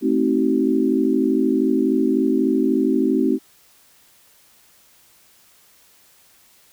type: chord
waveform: sine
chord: A diminished seventh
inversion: none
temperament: just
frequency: 220 / 264 / 316.8 / 380.2 Hz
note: A3 / C4 / Eb4 / Gb4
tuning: 0 / +16 / +31 / +47 cents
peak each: -23 / -19 / -21 / -22 dBFS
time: 0.01-3.39 s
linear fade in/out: 50 ms
effects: white hiss -54 dBFS RMS until 6.72 s